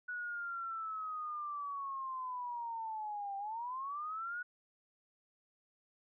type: linear two-way sweep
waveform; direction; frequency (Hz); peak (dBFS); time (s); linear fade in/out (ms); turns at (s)
sine; down then up; 1475 to 784 to 1475; -38; 0.08-4.43; 10; 3.37
effects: none